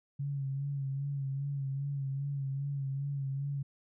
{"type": "tone with vibrato", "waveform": "sine", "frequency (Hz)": 138.59, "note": "C#3", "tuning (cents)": 0, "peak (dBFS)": -32, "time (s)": [0.19, 3.63], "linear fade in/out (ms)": 10, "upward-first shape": "sine", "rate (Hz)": 2.5, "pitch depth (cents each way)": 43, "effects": []}